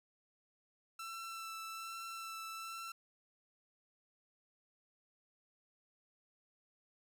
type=tone with vibrato; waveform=sawtooth; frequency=1334 Hz; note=E6; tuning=20 cents sharp; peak=-40 dBFS; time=0.99-2.92 s; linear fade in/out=5 ms; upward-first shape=sine; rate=1.2 Hz; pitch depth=15 cents each way; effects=none